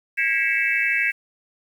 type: tone cluster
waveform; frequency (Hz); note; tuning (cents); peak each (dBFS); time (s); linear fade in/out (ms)
sine; 1633 / 1938 / 2165 / 2277 / 2633; G#6 / B6 / C#7 / C#7 / E7; -30 / -33 / -41 / +46 / -3; -25; 0.17-1.12; 20
effects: 8-bit